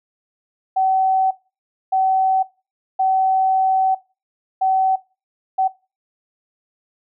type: tone bursts at uneven times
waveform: sine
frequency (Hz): 761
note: F#5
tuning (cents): +48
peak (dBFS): -14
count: 5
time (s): 0.76-1.31 / 1.92-2.43 / 2.99-3.95 / 4.61-4.96 / 5.58-5.68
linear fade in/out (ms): 10
effects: noise-tail reverb RT60 0.3 s tail -19 dB re dry